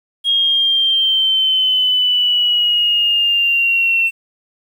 triangle exponential sweep, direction down, 3268 to 2697 Hz, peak -8 dBFS, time 0.24-4.11 s, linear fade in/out 50 ms, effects tanh soft clip ceiling -10 dBFS + 8-bit

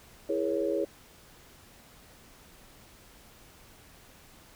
sine chord, A# half-diminished seventh, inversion second, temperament equal with one note detuned, 329.6 / 415.3 / 476 / 554.4 Hz, E4 / G#4 / A#4 / C#5, 0 / 0 / +36 / 0 cents, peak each -32 / -31 / -35 / -31 dBFS, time 0.29-0.85 s, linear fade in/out 5 ms, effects pink hiss -55 dBFS RMS until 4.55 s

